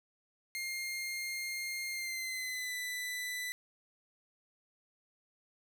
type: tone with pitch glide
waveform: sawtooth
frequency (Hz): 2121 to 1990.4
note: C7 to B6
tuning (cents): +23 to +13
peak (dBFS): -33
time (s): 0.55-3.52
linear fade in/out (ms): 0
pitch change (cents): -110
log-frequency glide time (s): 1.9-2.75
effects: none